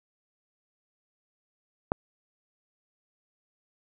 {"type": "click", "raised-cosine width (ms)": 1, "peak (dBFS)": -10, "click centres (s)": 1.919, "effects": []}